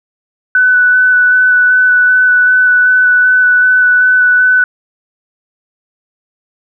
sine tone with vibrato, 1494 Hz, F#6, 16 cents sharp, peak -5 dBFS, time 0.55-4.64 s, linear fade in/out 2 ms, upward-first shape square, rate 2.6 Hz, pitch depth 10 cents each way, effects none

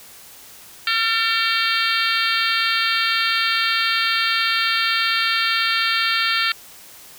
harmonic tone with a mistuned harmonic, 455.8 Hz, A#4, 39 cents flat, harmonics 3 / 4 / 5 / 6 / 7 / 8 / 9 / 10, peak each -23 / -24 / -25 / -26 / -26 / -27 / -28 / -28 dBFS, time 0.87-6.52 s, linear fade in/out 2 ms, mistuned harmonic 4, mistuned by -31 cents, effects white hiss -43 dBFS RMS until 7.18 s

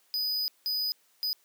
square tone bursts at uneven times, 4978 Hz, D#8, in tune, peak -28 dBFS, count 3, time 0.14-0.48 / 0.66-0.92 / 1.23-1.33 s, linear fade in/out 0 ms, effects white hiss -66 dBFS RMS until 1.44 s + high-pass 300 Hz 12 dB/octave

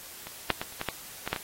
clicks, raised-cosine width 0.3 ms, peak -23 / -7 / -16 / -30 / -15 / -13 / -15 / -11 / -17 dBFS, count 9, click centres 0.27 / 0.503 / 0.615 / 0.724 / 0.814 / 0.887 / 1.276 / 1.33 / 1.362 s, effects white hiss -45 dBFS RMS until 1.43 s + AAC 48 kbps

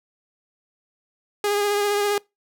sawtooth tone with vibrato, 410 Hz, G#4, 22 cents flat, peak -16 dBFS, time 1.44-2.18 s, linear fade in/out 2 ms, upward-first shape triangle, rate 15 Hz, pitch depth 26 cents each way, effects noise-tail reverb RT60 0.2 s tail -24 dB re dry

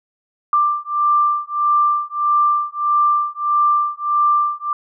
sine beating tone pair, 1182 / 1183.6 Hz, D6 / D6, +11 / +13 cents, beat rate 1.6 Hz, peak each -17 dBFS, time 0.53-4.73 s, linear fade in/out 2 ms, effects none

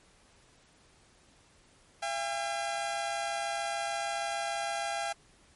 sawtooth tone pair together, 678.6 / 805 Hz, F5 / G5, -50 / +46 cents, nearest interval minor third, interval 296 cents, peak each -31 / -30 dBFS, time 2.02-5.13 s, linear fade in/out 10 ms, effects pink hiss -62 dBFS RMS until 5.55 s + MP3 48 kbps

